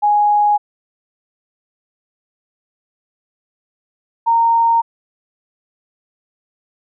sine tone pair in turn, 830.6 / 923 Hz, G#5 / A#5, 0 / -17 cents, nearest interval major second, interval 183 cents, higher second, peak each -10 dBFS, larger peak neither, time 0.02-0.58 / 4.26-4.82 s, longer neither, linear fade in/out 20 ms, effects none

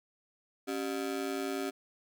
35% pulse ring-modulated tone, 331.5 Hz, E4, 10 cents sharp, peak -28 dBFS, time 0.67-1.71 s, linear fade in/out 20 ms, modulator 55.2 Hz, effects none

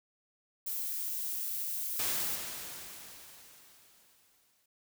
violet noise, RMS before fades -36 dBFS, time 0.66-2.36 s, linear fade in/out 10 ms
white noise with exponential decay, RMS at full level -33 dBFS, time 1.99-4.66 s, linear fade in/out 5 ms, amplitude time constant 580 ms
effects none

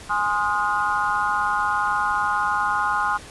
sine chord, F minor seventh, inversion first, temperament equal with one note detuned, 830.6 / 1046.5 / 1244.5 / 1433.7 Hz, Ab5 / C6 / Eb6 / F6, 0 / 0 / 0 / +45 cents, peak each -25 dBFS, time 0.09-3.18 s, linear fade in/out 20 ms, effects pink hiss -41 dBFS RMS until 3.3 s + resampled to 24000 Hz

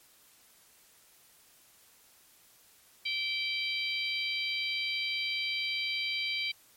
harmonic tone with a mistuned harmonic, 784 Hz, G5, in tune, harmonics 3 / 4 / 5 / 6, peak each -33 / -36 / -37 / -39 dBFS, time 3.05-6.52 s, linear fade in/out 10 ms, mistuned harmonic 3, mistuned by -20 cents, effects white hiss -61 dBFS RMS until 6.76 s + MP3 64 kbps

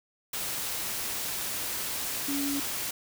sine tone in noise, 281.3 Hz, C#4, 26 cents sharp, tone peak -29 dBFS, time 2.28-2.6 s, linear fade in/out 5 ms, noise white, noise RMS -33 dBFS, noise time 0.33-2.91 s, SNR +1 dB, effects none

